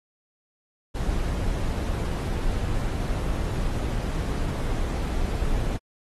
brown noise, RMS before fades -26 dBFS, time 0.94-5.78 s, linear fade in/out 20 ms, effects AAC 32 kbps

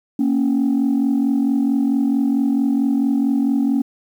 sine tone pair together, 232.8 / 277.3 Hz, A#3 / C#4, -2 / +1 cents, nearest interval minor third, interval 303 cents, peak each -17 / -15 dBFS, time 0.19-3.82 s, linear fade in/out 5 ms, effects tanh soft clip ceiling -11 dBFS + 8-bit

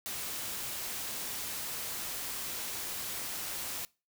white noise, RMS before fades -38 dBFS, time 0.06-3.85 s, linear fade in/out 0 ms, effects noise-tail reverb RT60 0.3 s tail -23 dB re dry

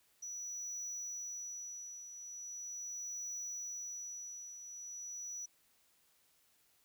sine tone with tremolo, 5890 Hz, F#8, 9 cents flat, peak -37 dBFS, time 0.22-5.46 s, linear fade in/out 10 ms, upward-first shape triangle, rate 0.4 Hz, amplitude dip 70%, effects tanh soft clip ceiling -39 dBFS + white hiss -72 dBFS RMS until 6.84 s

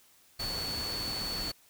sine tone in noise, 4443 Hz, C#8, 3 cents sharp, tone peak -34 dBFS, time 0.39-1.52 s, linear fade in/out 10 ms, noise pink, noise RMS -39 dBFS, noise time 0.39-1.52 s, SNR +2 dB, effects white hiss -62 dBFS RMS until 1.69 s

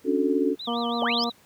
sine chord, D major seventh, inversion third, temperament just, 275.3 / 293.7 / 367.1 / 440.5 Hz, C#4 / D4 / F#4 / A4, -12 / 0 / -14 / +2 cents, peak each -25 / -26 / -26 / -26 dBFS, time 0.04-0.56 s, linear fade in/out 50 ms
sine tone with vibrato, 3486 Hz, A7, 17 cents flat, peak -33 dBFS, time 0.59-1.32 s, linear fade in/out 10 ms, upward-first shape sine, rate 6.1 Hz, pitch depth 260 cents each way
harmonic tone, 236 Hz, A#3, 22 cents sharp, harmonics 1 / 2 / 3 / 4 / 5, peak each -28 / -32 / -31 / -35 / -32 dBFS, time 0.67-1.3 s, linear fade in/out 10 ms
sine linear sweep, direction up, 468.1 to 5390 Hz, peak -24 dBFS, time 1.02-1.24 s, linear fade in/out 0 ms
effects pink hiss -57 dBFS RMS until 1.45 s + high-pass 80 Hz 12 dB/octave

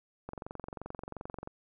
click train, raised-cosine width 1 ms, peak -26 dBFS, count 28, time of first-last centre 0.29-1.474 s, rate 22.8 Hz, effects none

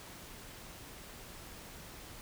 silence, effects pink hiss -50 dBFS RMS until 2.21 s

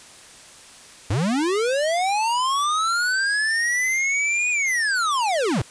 square linear two-way sweep, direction up then down, 85.6 to 2483 to 85.6 Hz, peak -20 dBFS, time 1.1-5.62 s, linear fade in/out 5 ms, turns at 4.5 s, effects white hiss -45 dBFS RMS until 5.7 s + resampled to 22050 Hz

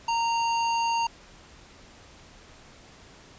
square tone, 926 Hz, A#5, 12 cents flat, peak -24 dBFS, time 0.08-1.07 s, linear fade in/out 5 ms, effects pink hiss -51 dBFS RMS until 3.38 s + resampled to 16000 Hz

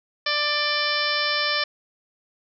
harmonic tone with a mistuned harmonic, 590 Hz, D5, 8 cents sharp, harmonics 1 / 2 / 3 / 4 / 5 / 6 / 7 / 8 / 9, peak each -31 / -29 / -27 / -29 / -31 / -31 / -32 / -31 / -29 dBFS, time 0.26-1.64 s, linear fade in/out 5 ms, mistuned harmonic 5, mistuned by +33 cents, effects none

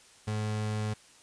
35% pulse tone, 107 Hz, A2, 48 cents flat, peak -28 dBFS, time 0.27-0.94 s, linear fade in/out 10 ms, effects white hiss -57 dBFS RMS until 1.22 s + resampled to 22050 Hz

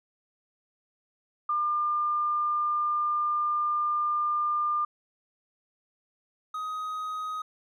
sine / triangle tone pair in turn, 1200 / 1255.6 Hz, D6 / D#6, +37 / +15 cents, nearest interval minor second, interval 78 cents, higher second, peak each -24 / -29 dBFS, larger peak first, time 1.49-4.85 / 6.54-7.42 s, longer first, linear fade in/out 5 ms, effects none

